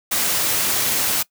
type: noise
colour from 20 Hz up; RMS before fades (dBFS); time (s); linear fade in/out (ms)
white; -20; 0.11-1.23; 10
effects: noise-tail reverb RT60 0.1 s tail -21 dB re dry + high-pass 80 Hz 12 dB/octave